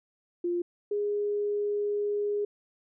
sine tone pair in turn, 349.2 / 412.4 Hz, F4 / G#4, 0 / -12 cents, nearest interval minor third, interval 288 cents, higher second, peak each -26 dBFS, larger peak neither, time 0.44-0.62 / 0.91-2.45 s, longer second, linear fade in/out 5 ms, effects none

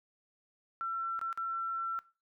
sine tone with dropouts, 1348 Hz, E6, 38 cents sharp, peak -33 dBFS, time 0.81-1.99 s, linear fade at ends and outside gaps 0 ms, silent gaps 1.192-1.214 / 1.328-1.375 s, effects noise-tail reverb RT60 0.3 s tail -18 dB re dry

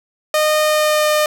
sawtooth tone with pitch glide, 613 to 607 Hz, D#5 to D#5, -26 to -43 cents, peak -9 dBFS, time 0.34-1.26 s, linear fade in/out 2 ms, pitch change -17 cents, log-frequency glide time 0.62-1.08 s, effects none

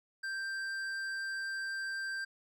sine tone with hard clipping, 1574 Hz, G6, 7 cents sharp, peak -37 dBFS, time 0.23-2.25 s, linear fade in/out 10 ms, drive 9 dB, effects none

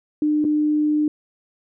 sine tone with dropouts, 301.2 Hz, D4, 44 cents sharp, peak -16 dBFS, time 0.22-1.08 s, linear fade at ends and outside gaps 2 ms, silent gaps 0.443-0.449 s, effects none

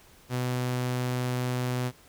sawtooth tone, 125.2 Hz, B2, 24 cents sharp, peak -23 dBFS, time 0.29-1.92 s, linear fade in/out 50 ms, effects pink hiss -56 dBFS RMS until 2.08 s

